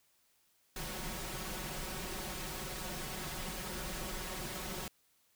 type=noise with comb filter; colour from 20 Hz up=pink; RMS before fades=-41 dBFS; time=0.76-4.88 s; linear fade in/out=2 ms; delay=5.4 ms; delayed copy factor=+0.75; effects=white hiss -72 dBFS RMS until 5.35 s